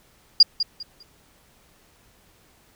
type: tone with echo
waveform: sine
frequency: 4828 Hz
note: D8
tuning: 47 cents sharp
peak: -7 dBFS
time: 0.4-0.43 s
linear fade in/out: 5 ms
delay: 200 ms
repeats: 3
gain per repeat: -12 dB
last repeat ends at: 1.03 s
effects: pink hiss -58 dBFS RMS until 2.75 s